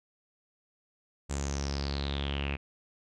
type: tone with low-pass filter sweep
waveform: sawtooth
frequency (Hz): 70.1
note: C#2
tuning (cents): +20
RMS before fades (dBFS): -33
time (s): 1.29-2.57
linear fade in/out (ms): 20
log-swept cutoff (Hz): 7700 to 2500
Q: 7.7
effects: none